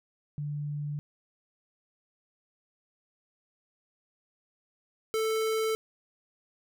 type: tone pair in turn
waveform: sine / square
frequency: 146.83 / 441 Hz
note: D3 / A4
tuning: 0 / +4 cents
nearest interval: octave + perfect fifth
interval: 1904 cents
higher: second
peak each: -31 / -27 dBFS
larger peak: second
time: 0.38-0.99 / 5.14-5.75 s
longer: neither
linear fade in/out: 0 ms
effects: none